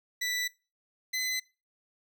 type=tone pair in turn; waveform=20% pulse; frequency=1975.5 / 2026 Hz; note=B6 / B6; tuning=0 / +44 cents; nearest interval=unison; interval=44 cents; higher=second; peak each=-24 dBFS; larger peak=neither; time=0.21-0.48 / 1.13-1.4 s; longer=neither; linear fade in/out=10 ms; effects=noise-tail reverb RT60 0.3 s tail -22 dB re dry